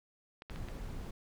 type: clicks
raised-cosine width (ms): 0.3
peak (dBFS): -31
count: 4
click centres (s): 0.421 / 0.498 / 0.56 / 0.686
type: noise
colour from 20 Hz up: brown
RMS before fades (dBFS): -42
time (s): 0.5-1.11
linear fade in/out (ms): 5
effects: none